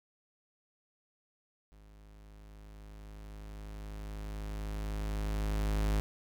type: tone with level ramp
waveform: 45% pulse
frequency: 51.91 Hz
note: G#1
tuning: in tune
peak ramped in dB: -55 to -27 dBFS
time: 1.72-6 s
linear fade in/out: 0 ms
effects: none